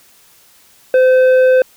sine tone with tanh clipping, 514 Hz, C5, 31 cents flat, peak -8 dBFS, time 0.94-1.62 s, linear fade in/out 2 ms, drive 8 dB, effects white hiss -48 dBFS RMS until 1.76 s

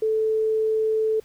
sine tone, 438 Hz, A4, 8 cents flat, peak -19 dBFS, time 0.02-1.2 s, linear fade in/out 5 ms, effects pink hiss -56 dBFS RMS until 1.24 s

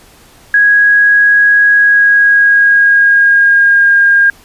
sine tone with pitch glide, 1656 to 1615.4 Hz, G#6 to G#6, -5 to -48 cents, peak -4 dBFS, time 0.54-4.3 s, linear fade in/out 2 ms, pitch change -43 cents, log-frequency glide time 1.72-3.95 s, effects pink hiss -42 dBFS RMS until 4.44 s + resampled to 32000 Hz

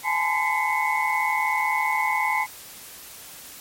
sine tone cluster, 839 / 879 / 1020 / 2027 / 2186 Hz, G#5 / A5 / C6 / B6 / C#7, +17 / -2 / -44 / +45 / -25 cents, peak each -27 dBFS, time 0.03-2.47 s, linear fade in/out 50 ms, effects white hiss -42 dBFS RMS until 3.6 s + MP3 64 kbps

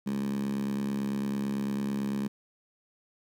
10% pulse tone with high-pass filter, 69 Hz, C#2, 7 cents flat, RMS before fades -31 dBFS, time 0.06-2.28 s, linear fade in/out 10 ms, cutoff 190 Hz, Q 7.7, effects none

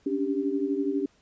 sine tone cluster, 277.8 / 289.9 / 392.9 Hz, C#4 / D4 / G4, +4 / -22 / +4 cents, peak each -29 dBFS, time 0.06-1.06 s, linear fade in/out 5 ms, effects pink hiss -64 dBFS RMS until 1.21 s + resampled to 16000 Hz

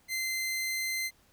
sawtooth tone, 2073 Hz, C7, 17 cents flat, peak -27 dBFS, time 0.08-1.11 s, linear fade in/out 50 ms, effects pink hiss -65 dBFS RMS until 1.32 s

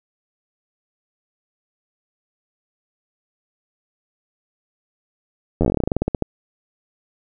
slowing click train, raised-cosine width 2 ms, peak -5 dBFS, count 19, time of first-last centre 5.61-6.223 s, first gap 11 ms, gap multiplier 1.12, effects none

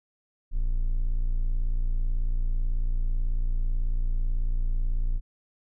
triangle tone, 29.09 Hz, A#0, 3 cents flat, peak -20 dBFS, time 0.51-5.21 s, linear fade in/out 50 ms, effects none

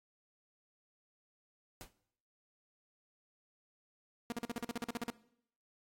pink noise with exponential decay, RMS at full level -44 dBFS, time 1.81-1.93 s, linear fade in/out 0 ms, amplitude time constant 25 ms
sawtooth tone bursts, 235.9 Hz, A#3, 21 cents sharp, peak -32 dBFS, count 13, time 4.3-5.102 s, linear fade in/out 0 ms, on 22 ms, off 43 ms
effects noise-tail reverb RT60 0.7 s tail -19 dB re dry + AAC 48 kbps

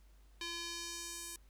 square tone with band-pass filter sweep, 341.2 Hz, F4, 40 cents flat, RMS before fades -44 dBFS, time 0.41-1.36 s, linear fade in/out 2 ms, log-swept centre 3700 to 9400 Hz, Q 1.4, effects added 50 Hz sine -59 dBFS peak until 1.49 s + pink hiss -72 dBFS RMS until 1.49 s

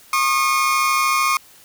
30% pulse tone pair together, 1087.8 / 1221 Hz, C#6 / D#6, -33 / -33 cents, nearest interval major second, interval 200 cents, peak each -16 dBFS, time 0.13-1.37 s, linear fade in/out 2 ms, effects white hiss -48 dBFS RMS until 1.64 s

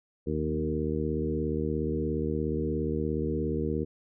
harmonic tone with a mistuned harmonic, 77 Hz, D#2, 17 cents flat, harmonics 1 / 2 / 3 / 4 / 5 / 6, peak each -34 / -34 / -34 / -34 / -34 / -34 dBFS, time 0.26-3.85 s, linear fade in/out 20 ms, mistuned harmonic 2, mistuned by +16 cents, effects none

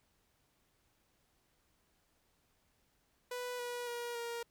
sawtooth tone with pitch steps, 493.9 / 485.7 / 477.6 / 469.7 Hz, B4 / B4 / A#4 / A#4, 0 / -29 / +42 / +13 cents, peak -35 dBFS, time 3.31-4.43 s, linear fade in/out 5 ms, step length 280 ms, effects pink hiss -75 dBFS RMS until 4.5 s

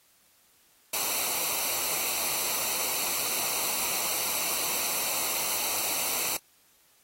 white noise with comb filter, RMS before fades -29 dBFS, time 0.93-6.37 s, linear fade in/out 5 ms, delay 0.59 ms, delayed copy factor -0.7, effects white hiss -63 dBFS RMS until 7.03 s + AAC 48 kbps

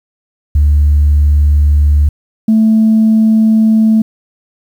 sine tone pair in turn, 73.42 / 220 Hz, D2 / A3, 0 / 0 cents, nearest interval octave + perfect fifth, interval 1900 cents, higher second, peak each -4 dBFS, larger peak neither, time 0.55-2.09 / 2.48-4.02 s, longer neither, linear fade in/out 5 ms, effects tanh soft clip ceiling -2 dBFS + 7-bit

